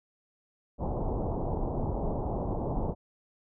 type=low-pass noise; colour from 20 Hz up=pink; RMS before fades=-31 dBFS; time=0.78-2.95 s; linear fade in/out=50 ms; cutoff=930 Hz; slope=48 dB/octave; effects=none